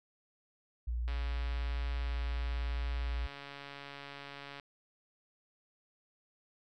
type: tone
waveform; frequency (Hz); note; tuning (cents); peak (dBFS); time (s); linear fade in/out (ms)
sine; 59; A#1; +22; -32; 0.87-3.27; 10
type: click train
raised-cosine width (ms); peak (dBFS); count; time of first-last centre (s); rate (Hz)
0.3; -30; 497; 1.08-4.598; 141
effects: none